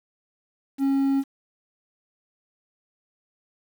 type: tone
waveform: triangle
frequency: 273.3 Hz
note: C#4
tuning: 24 cents flat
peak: -17 dBFS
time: 0.78-1.24 s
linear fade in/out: 50 ms
effects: 8-bit